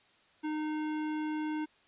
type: tone with hard clipping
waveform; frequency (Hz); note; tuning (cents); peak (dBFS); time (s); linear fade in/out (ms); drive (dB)
sine; 306.9; D#4; -24; -34; 0.43-1.66; 20; 16
effects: white hiss -65 dBFS RMS until 1.87 s + resampled to 8000 Hz